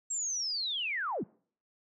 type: linear sweep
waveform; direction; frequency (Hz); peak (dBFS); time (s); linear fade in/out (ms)
sine; down; 7630 to 123.5; -31; 0.1-1.24; 10
effects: noise-tail reverb RT60 0.5 s tail -24 dB re dry